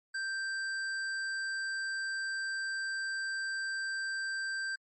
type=tone with tanh clipping; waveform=sine; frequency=1570 Hz; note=G6; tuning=2 cents sharp; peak=-35 dBFS; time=0.14-4.76 s; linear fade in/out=10 ms; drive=18 dB; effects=MP3 32 kbps